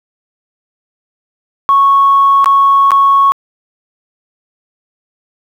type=tone with dropouts; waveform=sine; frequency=1105 Hz; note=C#6; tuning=6 cents flat; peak=-4 dBFS; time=1.69-3.32 s; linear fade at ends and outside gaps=0 ms; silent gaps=2.444-2.459 / 2.907-2.917 s; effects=tanh soft clip ceiling 0 dBFS + 7-bit